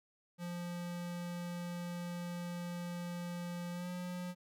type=tone with pitch glide; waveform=square; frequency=174.61 to 179 Hz; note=F3 to F3; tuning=0 to +43 cents; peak=-40 dBFS; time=0.38-4.35 s; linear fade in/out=50 ms; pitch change=+43 cents; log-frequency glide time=3.72-3.89 s; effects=none